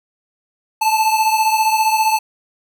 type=beating tone pair; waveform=square; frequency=872 / 887 Hz; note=A5 / A5; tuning=-16 / +14 cents; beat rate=15 Hz; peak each=-15 / -20 dBFS; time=0.81-2.19 s; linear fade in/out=10 ms; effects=none